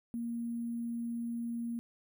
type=tone with sample-and-hold; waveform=sine; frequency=234.2 Hz; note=A#3; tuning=8 cents sharp; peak=-34 dBFS; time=0.14-1.79 s; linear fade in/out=0 ms; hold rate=11025 Hz; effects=none